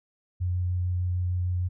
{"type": "tone with vibrato", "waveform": "sine", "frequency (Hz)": 90, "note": "F#2", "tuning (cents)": -47, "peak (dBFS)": -24, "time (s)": [0.4, 1.69], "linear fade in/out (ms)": 20, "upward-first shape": "square", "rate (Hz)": 6.6, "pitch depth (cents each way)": 8, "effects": []}